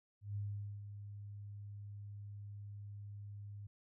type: tone with ADSR envelope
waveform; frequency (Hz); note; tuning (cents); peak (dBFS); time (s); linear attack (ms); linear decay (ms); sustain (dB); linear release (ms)
sine; 102.1; G#2; -29; -37; 0.21-3.67; 150; 450; -9; 7
effects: none